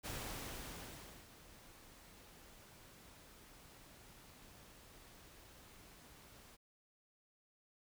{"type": "noise with ADSR envelope", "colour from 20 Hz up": "pink", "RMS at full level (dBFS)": -44, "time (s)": [0.03, 6.57], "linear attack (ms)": 30, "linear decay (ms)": 1200, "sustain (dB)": -16, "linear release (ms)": 24, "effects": []}